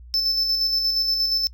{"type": "tone with tremolo", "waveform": "triangle", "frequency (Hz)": 5274, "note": "E8", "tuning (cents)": 0, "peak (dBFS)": -17, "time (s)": [0.14, 1.47], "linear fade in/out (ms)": 0, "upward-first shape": "square", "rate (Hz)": 8.5, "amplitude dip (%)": 35, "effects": ["noise-tail reverb RT60 0.1 s tail -23 dB re dry", "added 60 Hz sine -40 dBFS peak until 1.53 s"]}